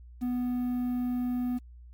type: tone with quantisation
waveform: triangle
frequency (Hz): 246.9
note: B3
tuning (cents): 0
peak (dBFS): -25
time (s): 0.21-1.59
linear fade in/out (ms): 20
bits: 9
effects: added 60 Hz sine -46 dBFS peak until 1.93 s + MP3 96 kbps